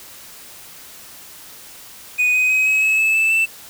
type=tone with pitch steps; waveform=triangle; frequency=2482 / 2506 / 2531 / 2556 / 2581 / 2607 / 2633 / 2659 Hz; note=D#7 / D#7 / D#7 / D#7 / E7 / E7 / E7 / E7; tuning=-5 / +12 / +29 / +46 / -37 / -20 / -3 / +14 cents; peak=-12 dBFS; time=2.18-3.46 s; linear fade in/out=20 ms; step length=160 ms; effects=white hiss -40 dBFS RMS until 3.69 s